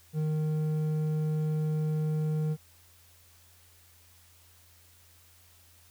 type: tone with hard clipping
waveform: sine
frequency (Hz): 154.5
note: D#3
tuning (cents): -12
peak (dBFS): -28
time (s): 0.13-2.57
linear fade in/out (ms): 50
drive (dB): 6
effects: added 86 Hz sine -61 dBFS peak until 5.9 s + white hiss -60 dBFS RMS until 5.9 s